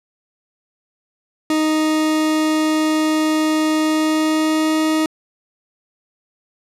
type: tone with pitch glide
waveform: 40% pulse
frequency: 311.1 to 313.6 Hz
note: D#4 to D#4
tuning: 0 to +14 cents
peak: -14 dBFS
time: 1.5-5.06 s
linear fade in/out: 2 ms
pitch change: +14 cents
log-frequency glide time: 3.8-4.8 s
effects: low-pass 11000 Hz 12 dB/octave